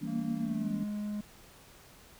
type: chord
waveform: sine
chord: E diminished seventh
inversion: none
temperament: just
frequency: 164.81 / 197.78 / 237.3 / 284.8 Hz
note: E3 / G3 / Bb3 / Db4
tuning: 0 / +16 / +31 / +47 cents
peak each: -39 dBFS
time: 0.01-0.84 s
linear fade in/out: 10 ms
type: tone with pitch glide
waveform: triangle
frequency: 230 to 208.5 Hz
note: A#3 to G#3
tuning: -23 to +7 cents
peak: -31 dBFS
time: 0.07-1.21 s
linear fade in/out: 5 ms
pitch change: -170 cents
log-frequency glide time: 0.39-0.75 s
effects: pink hiss -56 dBFS RMS until 2.19 s